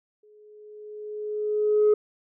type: tone with exponential growth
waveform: sine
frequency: 422.3 Hz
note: G#4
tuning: 29 cents sharp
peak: -13 dBFS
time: 0.23-1.94 s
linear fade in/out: 5 ms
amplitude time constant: 370 ms
effects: tanh soft clip ceiling -13 dBFS